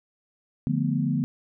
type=chord; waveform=sine; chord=B half-diminished seventh; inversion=first; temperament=equal; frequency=146.83 / 174.61 / 220 / 246.9 Hz; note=D3 / F3 / A3 / B3; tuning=0 / 0 / 0 / 0 cents; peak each=-26 / -29 / -29 / -27 dBFS; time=0.67-1.24 s; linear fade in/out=0 ms; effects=none